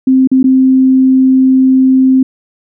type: tone with dropouts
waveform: sine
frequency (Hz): 261.6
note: C4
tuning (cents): 0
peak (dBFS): -4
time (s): 0.07-2.23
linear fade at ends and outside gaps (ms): 5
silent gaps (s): 0.274-0.315 / 0.43-0.441
effects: none